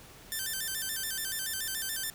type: tone with vibrato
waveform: 5% pulse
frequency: 1661.2 Hz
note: G#6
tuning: in tune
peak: -22 dBFS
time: 0.32-2.1 s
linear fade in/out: 0 ms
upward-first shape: square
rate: 7 Hz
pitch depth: 120 cents each way
effects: pink hiss -52 dBFS RMS until 2.14 s